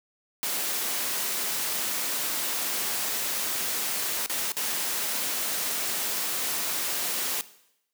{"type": "noise with dropouts", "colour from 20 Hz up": "white", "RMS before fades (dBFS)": -29, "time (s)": [0.43, 7.41], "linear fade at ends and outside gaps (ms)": 0, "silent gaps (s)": [[4.261, 4.297], [4.519, 4.568]], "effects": ["noise-tail reverb RT60 0.8 s tail -17 dB re dry", "high-pass 200 Hz 12 dB/octave"]}